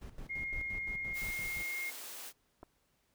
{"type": "noise with tremolo", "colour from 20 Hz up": "brown", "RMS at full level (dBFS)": -45, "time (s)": [0.01, 1.63], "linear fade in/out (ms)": 10, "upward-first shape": "square", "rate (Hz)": 5.8, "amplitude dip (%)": 75}
{"type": "tone", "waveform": "sine", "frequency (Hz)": 2138, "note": "C7", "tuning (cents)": 37, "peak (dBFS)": -36, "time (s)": [0.29, 1.91], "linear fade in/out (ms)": 20}
{"type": "high-pass noise", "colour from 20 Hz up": "white", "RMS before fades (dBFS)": -46, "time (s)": [1.13, 2.33], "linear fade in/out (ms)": 50, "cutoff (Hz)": 250, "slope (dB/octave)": 48}
{"type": "clicks", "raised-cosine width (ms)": 1, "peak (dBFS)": [-36, -38], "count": 2, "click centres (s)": [2.63, 2.633]}
{"effects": ["pink hiss -75 dBFS RMS until 3.14 s"]}